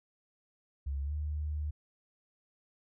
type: tone with pitch glide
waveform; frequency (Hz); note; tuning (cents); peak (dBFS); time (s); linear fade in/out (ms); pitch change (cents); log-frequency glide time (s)
sine; 69.3 to 75.14; C#2 to D2; 0 to +40; -32; 0.86-1.71; 10; +140; 1.03-1.13
effects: none